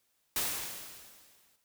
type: noise with exponential decay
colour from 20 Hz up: white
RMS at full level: -30 dBFS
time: 0.36-1.56 s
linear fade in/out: 2 ms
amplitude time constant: 260 ms
effects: white hiss -75 dBFS RMS until 1.64 s